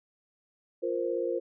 sine chord, F suspended fourth, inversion none, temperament equal, 349.2 / 466.2 / 523.3 Hz, F4 / Bb4 / C5, 0 / 0 / 0 cents, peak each -32 dBFS, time 0.82-1.4 s, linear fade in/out 20 ms, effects none

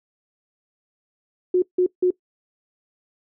sine tone bursts, 363.2 Hz, F#4, 32 cents flat, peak -14 dBFS, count 3, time 1.54-2.106 s, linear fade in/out 5 ms, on 82 ms, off 160 ms, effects noise-tail reverb RT60 0.1 s tail -20 dB re dry

